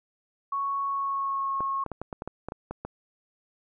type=tone with pitch glide; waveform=sine; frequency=1108.7 to 1090.3 Hz; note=C#6 to C#6; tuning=0 to -29 cents; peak=-26 dBFS; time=0.52-1.84 s; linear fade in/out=5 ms; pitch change=-29 cents; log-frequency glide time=0.85-1.55 s
type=clicks; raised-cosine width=1 ms; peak=-20 dBFS; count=11; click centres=1.606 / 1.863 / 1.917 / 2.016 / 2.128 / 2.221 / 2.276 / 2.486 / 2.521 / 2.71 / 2.85 s
effects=none